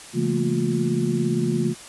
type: tone cluster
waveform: sine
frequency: 138.1 / 168.8 / 215.5 / 233.1 / 356 Hz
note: C#3 / E3 / A3 / A#3 / F4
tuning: -6 / +41 / -36 / 0 / +33 cents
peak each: -26 dBFS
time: 0.13-1.75 s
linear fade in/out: 50 ms
effects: white hiss -41 dBFS RMS until 1.88 s + resampled to 24000 Hz